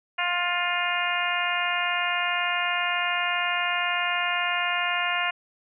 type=harmonic tone; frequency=352.4 Hz; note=F4; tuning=16 cents sharp; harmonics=2 / 3 / 4 / 5 / 6 / 7 / 8; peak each=-31 / -31 / -31 / -31 / -31 / -31 / -31 dBFS; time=0.18-5.31 s; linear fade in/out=10 ms; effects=none